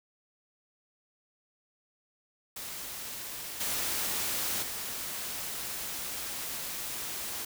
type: noise with level steps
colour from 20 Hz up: white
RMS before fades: -40 / -32 / -37 dBFS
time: 2.56-7.45 s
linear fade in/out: 5 ms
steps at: 3.6 / 4.62 s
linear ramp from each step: 10 ms
effects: none